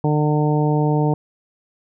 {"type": "harmonic tone", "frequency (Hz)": 150, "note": "D3", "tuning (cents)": 37, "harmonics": [1, 2, 3, 4, 5, 6], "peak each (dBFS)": [-17, -22, -23, -29, -27, -27], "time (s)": [0.04, 1.14], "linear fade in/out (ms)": 2, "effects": []}